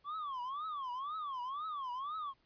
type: tone with vibrato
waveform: triangle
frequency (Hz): 1118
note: C#6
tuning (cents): +14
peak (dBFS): -36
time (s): 0.04-2.34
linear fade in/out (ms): 50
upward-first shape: triangle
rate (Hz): 2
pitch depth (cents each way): 270
effects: pink hiss -73 dBFS RMS until 2.45 s + resampled to 11025 Hz